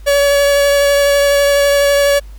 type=tone with vibrato; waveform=45% pulse; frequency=567 Hz; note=C#5; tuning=39 cents sharp; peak=-9 dBFS; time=0.06-2.2 s; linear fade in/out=20 ms; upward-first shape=triangle; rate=12 Hz; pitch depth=14 cents each way; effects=added 50 Hz sine -30 dBFS peak until 2.38 s + pink hiss -49 dBFS RMS until 2.38 s